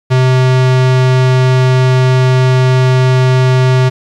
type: tone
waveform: square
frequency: 128.8 Hz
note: C3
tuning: 27 cents flat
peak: -7 dBFS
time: 0.1-3.9 s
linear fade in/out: 20 ms
effects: low-pass 5000 Hz 12 dB/octave + 8-bit